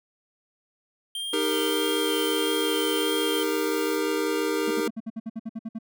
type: tone with vibrato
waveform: square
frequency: 3168 Hz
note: G7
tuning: 18 cents sharp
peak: -30 dBFS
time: 1.15-3.43 s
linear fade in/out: 2 ms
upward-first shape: sine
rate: 1.6 Hz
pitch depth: 23 cents each way
type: chord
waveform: square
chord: Eb major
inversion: none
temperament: equal with one note detuned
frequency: 311.1 / 400.5 / 466.2 Hz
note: Eb4 / G4 / Bb4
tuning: 0 / +37 / 0 cents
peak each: -29 dBFS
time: 1.33-4.88 s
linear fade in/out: 5 ms
type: noise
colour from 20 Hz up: blue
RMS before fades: -41 dBFS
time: 1.38-4 s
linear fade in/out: 50 ms
type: tone bursts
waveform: triangle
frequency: 223.5 Hz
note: A3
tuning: 27 cents sharp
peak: -27 dBFS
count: 12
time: 4.67-5.788 s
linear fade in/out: 10 ms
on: 40 ms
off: 58 ms
effects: none